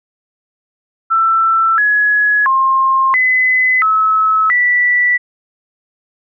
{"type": "tone with pitch steps", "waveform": "sine", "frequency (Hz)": [1334, 1684, 1063, 2020, 1294, 1963], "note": ["E6", "G#6", "C6", "B6", "E6", "B6"], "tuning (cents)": [20, 24, 27, 39, -32, -11], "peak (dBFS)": -9, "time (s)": [1.1, 5.18], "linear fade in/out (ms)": 20, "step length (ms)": 680, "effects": []}